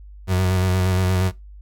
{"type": "tone with vibrato", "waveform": "35% pulse", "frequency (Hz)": 92.5, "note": "F#2", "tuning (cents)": 0, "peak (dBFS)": -15, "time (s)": [0.27, 1.32], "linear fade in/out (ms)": 50, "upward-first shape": "square", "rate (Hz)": 8.5, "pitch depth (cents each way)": 25, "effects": ["noise-tail reverb RT60 0.2 s tail -21 dB re dry", "added 50 Hz sine -38 dBFS peak until 1.61 s"]}